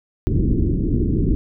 pink low-pass noise, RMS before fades -18 dBFS, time 0.27-1.35 s, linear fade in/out 0 ms, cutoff 380 Hz, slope 48 dB/octave, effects none

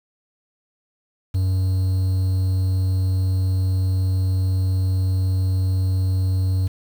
triangle tone with quantisation, 93.6 Hz, F#2, 20 cents sharp, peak -15 dBFS, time 1.34-6.68 s, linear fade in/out 10 ms, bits 7, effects none

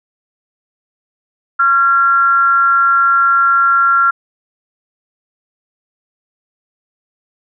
sine tone with frequency modulation, 1374 Hz, F6, 29 cents flat, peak -8 dBFS, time 1.59-4.11 s, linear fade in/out 10 ms, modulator 276 Hz, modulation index 0.37, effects none

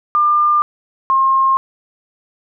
sine tone pair in turn, 1199 / 1068.2 Hz, D6 / C6, +36 / +36 cents, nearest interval major second, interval 200 cents, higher first, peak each -10 dBFS, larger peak neither, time 0.15-0.62 / 1.1-1.57 s, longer neither, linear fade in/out 0 ms, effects none

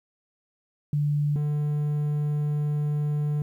sine / triangle tone pair in turn, 146.83 / 148.11 Hz, D3 / D3, 0 / +15 cents, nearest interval unison, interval 15 cents, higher second, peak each -21 dBFS, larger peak neither, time 0.93-1.36 / 1.36-3.42 s, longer second, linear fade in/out 2 ms, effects 10-bit

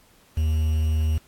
triangle tone with quantisation, 78.2 Hz, D#2, 9 cents sharp, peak -17 dBFS, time 0.37-1.18 s, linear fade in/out 5 ms, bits 7, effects pink hiss -57 dBFS RMS until 1.27 s + AAC 64 kbps

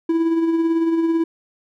triangle tone with tremolo, 329.6 Hz, E4, in tune, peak -12 dBFS, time 0.09-1.24 s, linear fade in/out 5 ms, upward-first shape sine, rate 18 Hz, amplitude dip 40%, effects none

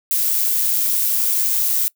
violet noise with amplitude modulation, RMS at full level -17 dBFS, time 0.11-1.88 s, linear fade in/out 0 ms, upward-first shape sine, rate 112 Hz, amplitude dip 30%, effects noise-tail reverb RT60 0.1 s tail -23 dB re dry

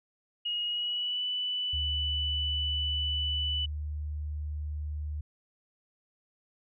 sine tone with pitch glide, 2882 to 2980 Hz, F#7 to F#7, -46 to +12 cents, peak -29 dBFS, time 0.45-3.66 s, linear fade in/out 10 ms, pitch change +58 cents, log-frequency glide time 0.66-1.24 s
sine tone, 75 Hz, D2, 37 cents sharp, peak -32 dBFS, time 1.73-5.21 s, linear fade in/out 5 ms
effects none

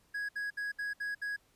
triangle tone bursts, 1661.2 Hz, G#6, in tune, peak -32 dBFS, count 6, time 0.14-1.365 s, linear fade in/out 10 ms, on 150 ms, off 65 ms, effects pink hiss -69 dBFS RMS until 1.55 s + resampled to 32000 Hz

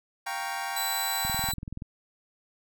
25% pulse chord, G half-diminished seventh, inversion third, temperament equal, 698.5 / 784 / 932.3 / 1108.7 Hz, F5 / G5 / Bb5 / Db6, 0 / 0 / 0 / 0 cents, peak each -36 / -30 / -33 / -36 dBFS, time 0.26-1.52 s, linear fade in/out 10 ms
15% pulse tone, 3979 Hz, B7, 12 cents sharp, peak -22 dBFS, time 0.76-1.54 s, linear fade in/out 5 ms
click train, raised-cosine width 5 ms, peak -24 dBFS, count 13, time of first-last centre 1.25-1.821 s, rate 21 Hz
effects none

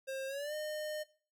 square tone with pitch glide, 534 to 609.9 Hz, C5 to D#5, +35 to -35 cents, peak -38 dBFS, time 0.07-1.04 s, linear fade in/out 20 ms, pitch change +230 cents, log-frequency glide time 0.27-0.54 s, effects noise-tail reverb RT60 0.4 s tail -18 dB re dry

